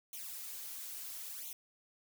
blue noise with flanger, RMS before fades -45 dBFS, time 0.13-1.53 s, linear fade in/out 2 ms, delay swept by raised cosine 0.3 to 6.3 ms, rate 0.74 Hz, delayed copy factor +0.95, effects none

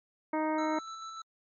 harmonic tone, 311.1 Hz, D#4, in tune, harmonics 1 / 2 / 3 / 4 / 5 / 6 / 7, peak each -31 / -34 / -33 / -42 / -45 / -47 / -44 dBFS, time 0.33-0.79 s, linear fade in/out 5 ms
square tone with tremolo, 1322 Hz, E6, 5 cents sharp, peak -40 dBFS, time 0.58-1.22 s, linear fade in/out 5 ms, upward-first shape square, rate 6.8 Hz, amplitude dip 25%
effects MP3 32 kbps

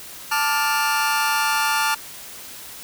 sawtooth chord, D minor, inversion second, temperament just, 881 / 1174.7 / 1409.6 Hz, A5 / D6 / F6, +2 / 0 / +16 cents, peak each -18 / -21 / -19 dBFS, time 0.31-1.95 s, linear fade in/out 10 ms, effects white hiss -38 dBFS RMS until 2.83 s

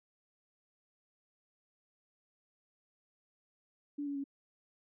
sine tone with pitch steps, 289.2 / 283.4 / 277.7 Hz, D4 / C#4 / C#4, -27 / +38 / +3 cents, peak -35 dBFS, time 3.98-4.241 s, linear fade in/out 10 ms, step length 87 ms, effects none

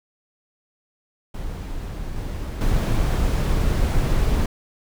brown noise with level steps, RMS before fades -30 / -28 / -19 dBFS, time 1.34-4.46 s, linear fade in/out 5 ms, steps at 2.16 / 2.61 s, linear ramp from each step 2 ms, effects none

